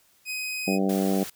sawtooth tone, 2511 Hz, D#7, 15 cents sharp, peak -26 dBFS, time 0.25-0.79 s, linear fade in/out 50 ms
harmonic tone, 96.7 Hz, G2, 23 cents flat, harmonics 2 / 3 / 4 / 5 / 6 / 7 / 8, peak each -24 / -28 / -30 / -32 / -34 / -35 / -36 dBFS, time 0.67-1.24 s, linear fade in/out 10 ms
white noise, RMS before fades -38 dBFS, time 0.89-1.3 s, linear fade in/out 5 ms
effects white hiss -62 dBFS RMS until 1.35 s

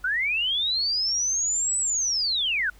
sine linear two-way sweep, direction up then down, 1413 to 8010 to 1413 Hz, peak -22 dBFS, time 0.04-2.7 s, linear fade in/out 5 ms, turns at 1.78 s, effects added 50 Hz sine -50 dBFS peak until 2.79 s + pink hiss -57 dBFS RMS until 2.79 s

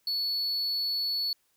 triangle tone, 4420 Hz, C#8, 6 cents flat, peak -26 dBFS, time 0.07-1.33 s, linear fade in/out 2 ms, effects white hiss -71 dBFS RMS until 1.56 s

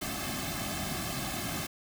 pink noise with comb filter, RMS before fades -35 dBFS, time 0.01-1.67 s, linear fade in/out 10 ms, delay 2.1 ms, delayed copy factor -0.95, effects none

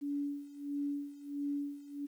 sine tone with tremolo, 285.9 Hz, D4, 46 cents flat, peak -32 dBFS, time 0.01-2.07 s, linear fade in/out 20 ms, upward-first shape sine, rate 1.5 Hz, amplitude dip 85%, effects 11-bit

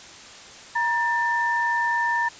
sine tone pair together, 945 / 1784 Hz, A#5 / A6, +23 / +23 cents, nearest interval major seventh, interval 1100 cents, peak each -23 dBFS, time 0.75-2.29 s, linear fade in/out 10 ms, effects white hiss -43 dBFS RMS until 2.39 s + resampled to 16000 Hz

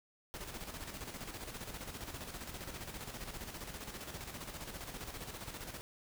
pink noise with tremolo, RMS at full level -44 dBFS, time 0.34-5.81 s, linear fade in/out 0 ms, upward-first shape square, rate 15 Hz, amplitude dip 50%, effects none

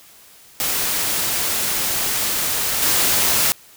white noise with level steps, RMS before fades -21 / -17 dBFS, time 0.6-3.52 s, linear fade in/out 0 ms, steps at 2.82 s, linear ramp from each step 5 ms, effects white hiss -47 dBFS RMS until 3.76 s

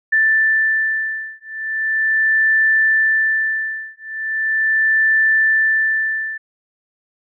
sine beating tone pair, 1766 / 1766.39 Hz, A6 / A6, +6 / +6 cents, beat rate 0.39 Hz, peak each -17 dBFS, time 0.12-6.38 s, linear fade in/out 10 ms, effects none

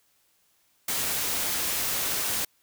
white noise, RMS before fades -28 dBFS, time 0.88-2.45 s, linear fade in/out 5 ms, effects white hiss -67 dBFS RMS until 2.62 s

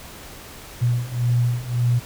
sine beating tone pair, 120 / 121.8 Hz, B2 / B2, -49 / -24 cents, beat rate 1.8 Hz, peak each -22 / -20 dBFS, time 0.81-2 s, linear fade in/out 20 ms, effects pink hiss -40 dBFS RMS until 2.05 s

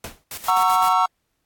pink noise with exponential decay, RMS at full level -28 dBFS, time 0.04-0.24 s, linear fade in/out 2 ms, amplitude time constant 42 ms
white noise with tremolo, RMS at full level -32 dBFS, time 0.31-0.93 s, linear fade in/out 2 ms, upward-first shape square, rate 7.8 Hz, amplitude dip 70%
triangle chord, F# dominant seventh, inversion none, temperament just, 740 / 925 / 1110 / 1332 Hz, F#5 / A#5 / C#6 / E6, 0 / -14 / +2 / +18 cents, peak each -19 dBFS, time 0.48-1.06 s, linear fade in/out 5 ms
effects pink hiss -73 dBFS RMS until 1.45 s + AAC 64 kbps

